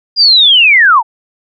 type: linear sweep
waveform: sine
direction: down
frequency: 4899 to 823 Hz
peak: -3 dBFS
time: 0.16-1.03 s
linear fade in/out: 50 ms
effects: none